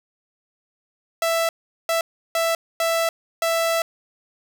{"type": "tone bursts at uneven times", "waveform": "sawtooth", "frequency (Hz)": 662, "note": "E5", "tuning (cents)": 7, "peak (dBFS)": -15, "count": 5, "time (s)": [[1.22, 1.49], [1.89, 2.01], [2.35, 2.55], [2.8, 3.09], [3.42, 3.82]], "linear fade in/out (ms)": 2, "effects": []}